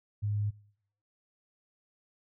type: tone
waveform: sine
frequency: 103.83 Hz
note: G#2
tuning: in tune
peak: -28 dBFS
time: 0.22-0.51 s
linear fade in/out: 20 ms
effects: noise-tail reverb RT60 0.7 s tail -25 dB re dry

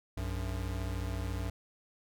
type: tone pair together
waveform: square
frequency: 60.3 / 94.32 Hz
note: B1 / F#2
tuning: -41 / +34 cents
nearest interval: minor sixth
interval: 775 cents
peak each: -37 / -37 dBFS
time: 0.17-1.5 s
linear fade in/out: 5 ms
effects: none

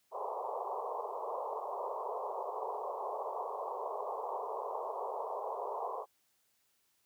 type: band-pass noise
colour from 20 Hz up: white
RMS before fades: -39 dBFS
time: 0.11-6.06 s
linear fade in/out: 50 ms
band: 400 to 1100 Hz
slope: 96 dB/octave
effects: white hiss -75 dBFS RMS until 7.05 s + high-pass 60 Hz 12 dB/octave

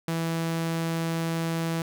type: tone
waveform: sawtooth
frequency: 164.81 Hz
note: E3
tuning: in tune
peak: -22 dBFS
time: 0.08-1.82 s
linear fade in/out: 2 ms
effects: none

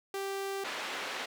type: tone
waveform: sawtooth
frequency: 392 Hz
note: G4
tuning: in tune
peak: -30 dBFS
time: 0.14-0.64 s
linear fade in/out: 2 ms
type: band-pass noise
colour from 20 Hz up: white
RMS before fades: -38 dBFS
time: 0.64-1.26 s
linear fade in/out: 10 ms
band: 340 to 2700 Hz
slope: 12 dB/octave
effects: none

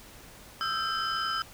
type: tone cluster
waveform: sine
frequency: 1275 / 1336 / 1576 / 3062 / 5030 Hz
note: D#6 / E6 / G6 / G7 / D#8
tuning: +42 / +23 / +9 / -41 / +18 cents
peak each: -35 / -30 / -34 / -35 / -35 dBFS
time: 0.61-1.42 s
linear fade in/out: 0 ms
effects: tanh soft clip ceiling -22 dBFS + pink hiss -50 dBFS RMS until 1.53 s

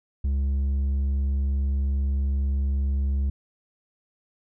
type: tone with low-pass filter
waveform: square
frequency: 68.8 Hz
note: C#2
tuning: 12 cents flat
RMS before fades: -24 dBFS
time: 0.24-3.3 s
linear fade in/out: 5 ms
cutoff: 140 Hz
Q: 0.68
effects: none

